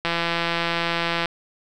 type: click train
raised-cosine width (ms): 0.3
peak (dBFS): -7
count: 205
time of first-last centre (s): 0.05-1.257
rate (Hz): 169
effects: none